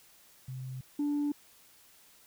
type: tone pair in turn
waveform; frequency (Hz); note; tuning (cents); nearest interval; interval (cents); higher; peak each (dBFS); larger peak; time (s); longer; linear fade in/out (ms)
sine; 129.7 / 291.2; C3 / D4; -15 / -15; octave + major second; 1400; second; -37 / -26; second; 0.48-0.81 / 0.99-1.32; neither; 5
effects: tanh soft clip ceiling -26 dBFS + white hiss -60 dBFS RMS until 2.26 s